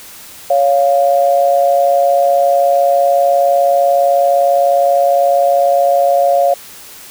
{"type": "tone pair together", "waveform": "sine", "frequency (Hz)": [558.7, 698.5], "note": ["C#5", "F5"], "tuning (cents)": [13, 0], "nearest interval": "major third", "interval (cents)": 387, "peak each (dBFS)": -11, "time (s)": [0.5, 6.54], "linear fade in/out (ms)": 5, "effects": ["white hiss -35 dBFS RMS until 7.1 s"]}